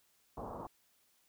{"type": "low-pass noise", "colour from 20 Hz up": "white", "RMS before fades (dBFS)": -44, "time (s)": [0.37, 0.67], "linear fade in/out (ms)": 5, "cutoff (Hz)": 1100, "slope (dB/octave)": 48, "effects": ["white hiss -72 dBFS RMS until 1.28 s"]}